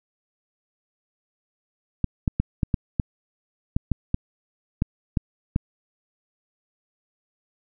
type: clicks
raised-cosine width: 5 ms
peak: -8 dBFS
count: 12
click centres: 2.043 / 2.278 / 2.4 / 2.632 / 2.742 / 2.998 / 3.765 / 3.917 / 4.144 / 4.821 / 5.172 / 5.561 s
effects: none